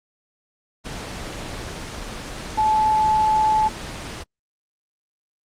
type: tone in noise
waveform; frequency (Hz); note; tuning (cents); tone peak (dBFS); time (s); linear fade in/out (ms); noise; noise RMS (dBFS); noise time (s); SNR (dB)
sine; 865; A5; -30; -15; 2.57-3.69; 20; pink; -31; 0.84-4.24; +13
effects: low-pass 7000 Hz 12 dB/octave + Opus 24 kbps